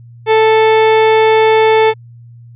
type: tone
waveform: 30% pulse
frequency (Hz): 440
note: A4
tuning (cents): 0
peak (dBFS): -4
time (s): 0.26-1.94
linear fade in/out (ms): 50
effects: added 118 Hz sine -34 dBFS peak until 2.55 s + resampled to 8000 Hz